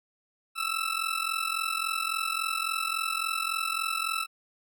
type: ring-modulated tone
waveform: 20% pulse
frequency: 1318.5 Hz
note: E6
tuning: in tune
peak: -20 dBFS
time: 0.55-4.27 s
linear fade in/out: 50 ms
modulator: 21.8 Hz
effects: none